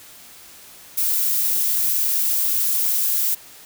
violet noise, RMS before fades -20 dBFS, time 0.97-3.35 s, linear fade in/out 10 ms, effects white hiss -44 dBFS RMS until 3.65 s

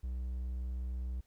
triangle tone, 62.4 Hz, B1, 19 cents sharp, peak -33 dBFS, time 0.03-1.21 s, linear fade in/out 10 ms, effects pink hiss -74 dBFS RMS until 1.26 s

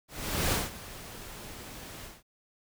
pink noise with ADSR envelope, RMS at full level -27 dBFS, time 0.08-2.23 s, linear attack 440 ms, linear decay 180 ms, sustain -17 dB, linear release 190 ms, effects none

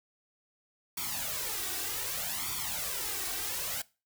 white noise with flanger, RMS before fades -35 dBFS, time 0.97-3.82 s, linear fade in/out 5 ms, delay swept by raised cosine 0.87 to 2.67 ms, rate 0.65 Hz, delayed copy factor +0.8, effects noise-tail reverb RT60 0.3 s tail -21 dB re dry

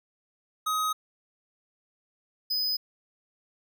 square tone pair in turn, 1260 / 5011 Hz, D#6 / D#8, +21 / +11 cents, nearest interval 2 octaves, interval 2390 cents, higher second, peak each -26 dBFS, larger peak neither, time 0.66-0.93 / 2.5-2.77 s, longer neither, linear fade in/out 10 ms, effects none

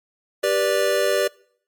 square chord, G major, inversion none, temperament equal with one note detuned, 392 / 488.2 / 587.3 Hz, G4 / B4 / D5, 0 / -20 / 0 cents, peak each -24 / -24 / -21 dBFS, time 0.43-1.28 s, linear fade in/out 10 ms, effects noise-tail reverb RT60 0.6 s tail -24 dB re dry + MP3 96 kbps

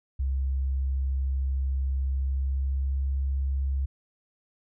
sine tone with pitch glide, 66.8 to 67.77 Hz, C2 to C#2, +36 to -39 cents, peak -24 dBFS, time 0.19-3.86 s, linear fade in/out 10 ms, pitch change +25 cents, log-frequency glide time 2.02-3.07 s, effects none

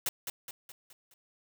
white noise with echo, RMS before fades -31 dBFS, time 0.06-0.09 s, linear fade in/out 2 ms, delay 210 ms, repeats 5, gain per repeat -6 dB, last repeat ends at 1.14 s, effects none

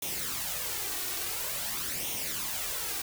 white noise with flanger, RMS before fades -34 dBFS, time 0.02-3.02 s, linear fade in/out 5 ms, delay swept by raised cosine 0.32 to 2.72 ms, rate 0.48 Hz, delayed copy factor +0.6, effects none

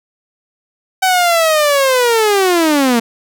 sawtooth linear sweep, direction down, 762 to 225.3 Hz, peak -6 dBFS, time 1.02-3 s, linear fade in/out 10 ms, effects none

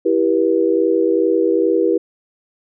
sine chord, E minor, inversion none, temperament equal with one note detuned, 329.6 / 392 / 482.3 Hz, E4 / G4 / B4, 0 / 0 / -41 cents, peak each -17 dBFS, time 0.05-1.98 s, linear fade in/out 10 ms, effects none

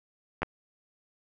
clicks, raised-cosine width 0.5 ms, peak -16 / -12 dBFS, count 2, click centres 0.42 / 0.431 s, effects none

